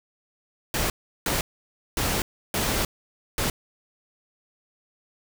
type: noise bursts at uneven times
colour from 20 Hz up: pink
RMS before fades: -25 dBFS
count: 5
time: 0.74-0.9 / 1.26-1.41 / 1.97-2.22 / 2.54-2.85 / 3.38-3.5 s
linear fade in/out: 2 ms
effects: none